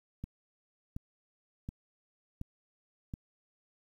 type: click train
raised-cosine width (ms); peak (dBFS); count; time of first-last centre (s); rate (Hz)
5; -26; 5; 0.24-3.139; 1.38
effects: 10-bit